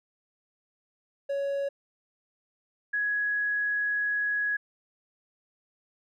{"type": "tone pair in turn", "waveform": ["triangle", "sine"], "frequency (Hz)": [558, 1672.1], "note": ["C#5", "G#6"], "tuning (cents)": [11, 11], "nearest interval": "octave + perfect fifth", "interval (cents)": 1900, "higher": "second", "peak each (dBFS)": -25, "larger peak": "neither", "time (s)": [[1.29, 1.69], [2.93, 4.57]], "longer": "second", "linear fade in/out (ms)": 10, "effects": []}